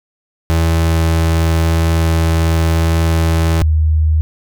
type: tone pair in turn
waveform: 35% pulse / sine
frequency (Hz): 81.9 / 78.05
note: E2 / D#2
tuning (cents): -11 / +6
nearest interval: minor second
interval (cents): 83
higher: first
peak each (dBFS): -9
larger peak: neither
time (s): 0.5-3.62 / 3.62-4.21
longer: first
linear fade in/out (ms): 0
effects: none